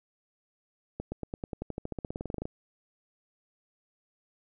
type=accelerating click train; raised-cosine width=2 ms; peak=-21 dBFS; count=22; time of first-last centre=1-2.455 s; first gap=120 ms; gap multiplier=0.94; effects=none